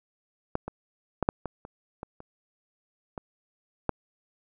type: clicks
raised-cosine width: 1 ms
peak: -12 / -20 / -11 / -7 / -18 / -27 / -22 / -29 / -21 / -10 dBFS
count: 10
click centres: 0.554 / 0.68 / 1.227 / 1.289 / 1.457 / 1.651 / 2.031 / 2.204 / 3.178 / 3.893 s
effects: none